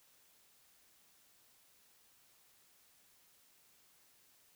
silence, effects white hiss -68 dBFS RMS until 4.55 s

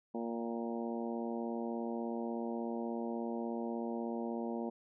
harmonic tone with a mistuned harmonic, 116.54 Hz, A#2, in tune, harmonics 2 / 3 / 4 / 5 / 6 / 7 / 8, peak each -38 / -42 / -44 / -46 / -48 / -49 / -50 dBFS, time 0.14-4.7 s, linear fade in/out 10 ms, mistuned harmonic 7, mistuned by -35 cents, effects none

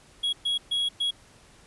triangle tone bursts at uneven times, 3322 Hz, G#7, in tune, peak -22 dBFS, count 4, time 0.23-0.33 / 0.45-0.58 / 0.71-0.89 / 1-1.11 s, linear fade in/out 10 ms, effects pink hiss -55 dBFS RMS until 1.66 s + resampled to 24000 Hz

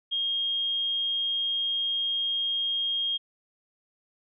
sine tone, 3240 Hz, G#7, 43 cents flat, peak -25 dBFS, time 0.11-3.18 s, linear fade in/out 20 ms, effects none

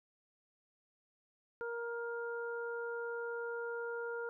harmonic tone, 469.3 Hz, A#4, 12 cents sharp, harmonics 1 / 2 / 3, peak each -39 / -48 / -43 dBFS, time 1.61-4.29 s, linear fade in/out 0 ms, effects none

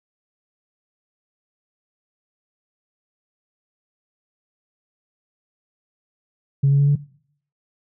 sine tone with pitch steps, 138.7 / 140.39 / 142.11 / 143.84 Hz, C#3 / C#3 / C#3 / D3, +1 / +22 / +43 / -36 cents, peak -11 dBFS, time 6.63-6.958 s, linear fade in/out 10 ms, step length 82 ms, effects noise-tail reverb RT60 0.6 s tail -20 dB re dry + tanh soft clip ceiling -9 dBFS

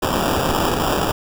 violet noise with sample-and-hold, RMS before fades -19 dBFS, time 0.02-1.12 s, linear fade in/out 10 ms, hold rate 2100 Hz, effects none

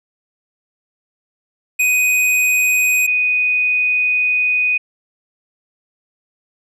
square / sine tone pair in turn, 2498 / 2488 Hz, D#7 / D#7, +6 / -1 cents, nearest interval unison, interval 7 cents, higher first, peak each -13 dBFS, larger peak neither, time 1.79-3.07 / 3.07-4.78 s, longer second, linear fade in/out 10 ms, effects resampled to 32000 Hz

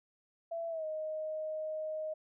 sine tone with pitch glide, 668 to 623.3 Hz, E5 to D#5, +23 to +3 cents, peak -35 dBFS, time 0.51-2.14 s, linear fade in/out 10 ms, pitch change -120 cents, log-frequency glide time 0.69-0.85 s, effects none

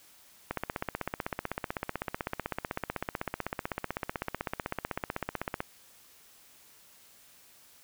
click train, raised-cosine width 0.5 ms, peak -16 dBFS, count 82, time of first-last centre 0.51-5.604 s, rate 15.9 Hz, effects white hiss -58 dBFS RMS until 7.83 s

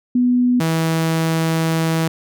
sine / sawtooth tone pair in turn, 246.9 / 162.46 Hz, B3 / E3, 0 / -25 cents, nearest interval perfect fifth, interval 725 cents, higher first, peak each -12 dBFS, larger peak neither, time 0.15-0.6 / 0.6-2.08 s, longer second, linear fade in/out 5 ms, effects none

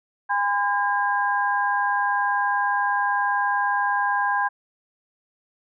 sine tone cluster, 815 / 1016 / 1615 Hz, G#5 / B5 / G#6, -33 / +49 / -49 cents, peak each -24 dBFS, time 0.29-4.49 s, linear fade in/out 20 ms, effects none

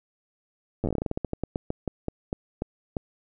slowing click train, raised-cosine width 2 ms, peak -14 dBFS, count 23, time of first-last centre 0.84-2.968 s, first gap 9 ms, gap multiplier 1.19, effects none

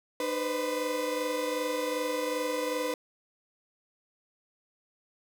35% pulse tone cluster, 302.8 / 496.4 / 519 Hz, D#4 / B4 / C5, -47 / +9 / -14 cents, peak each -34 / -29 / -35 dBFS, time 0.2-2.94 s, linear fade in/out 2 ms, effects none

